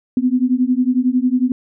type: beating tone pair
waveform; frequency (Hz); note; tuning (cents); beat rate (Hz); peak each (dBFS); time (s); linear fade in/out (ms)
sine; 246.9 / 257.9; B3 / C4; 0 / -25; 11; -16 / -16; 0.17-1.52; 2
effects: none